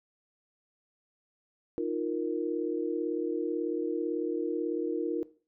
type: chord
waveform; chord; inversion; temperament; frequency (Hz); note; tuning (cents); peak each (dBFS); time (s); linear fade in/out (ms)
sine; Eb suspended second; none; equal; 311.1 / 349.2 / 466.2; Eb4 / F4 / Bb4; 0 / 0 / 0; -34 / -32 / -33; 1.78-5.23; 0
effects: noise-tail reverb RT60 0.4 s tail -18 dB re dry